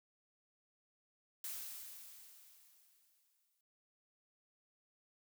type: noise with exponential decay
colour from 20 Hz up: blue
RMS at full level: -43 dBFS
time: 1.44-3.61 s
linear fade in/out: 2 ms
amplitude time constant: 470 ms
effects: none